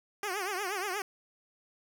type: tone with vibrato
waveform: 10% pulse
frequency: 388.6 Hz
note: G4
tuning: 15 cents flat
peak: -24 dBFS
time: 0.23-1.02 s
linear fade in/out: 2 ms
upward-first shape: triangle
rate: 8.4 Hz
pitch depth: 180 cents each way
effects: none